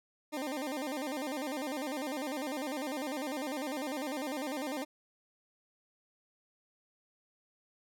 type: tone with vibrato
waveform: 20% pulse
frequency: 281.5 Hz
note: C#4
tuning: 27 cents sharp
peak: -30 dBFS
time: 0.32-4.85 s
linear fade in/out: 20 ms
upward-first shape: square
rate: 10 Hz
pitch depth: 130 cents each way
effects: none